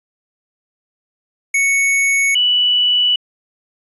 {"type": "tone pair in turn", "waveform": ["square", "sine"], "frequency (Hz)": [2217, 2959], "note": ["C#7", "F#7"], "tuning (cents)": [0, -1], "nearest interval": "perfect fourth", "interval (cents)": 499, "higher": "second", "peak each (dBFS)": [-13, -11], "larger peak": "second", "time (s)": [[1.54, 2.35], [2.35, 3.16]], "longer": "neither", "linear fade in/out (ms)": 5, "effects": ["resampled to 32000 Hz"]}